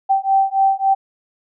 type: beating tone pair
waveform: sine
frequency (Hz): 776 / 779.6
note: G5 / G5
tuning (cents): -18 / -10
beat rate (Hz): 3.6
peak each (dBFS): -16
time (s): 0.09-0.95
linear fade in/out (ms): 20
effects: none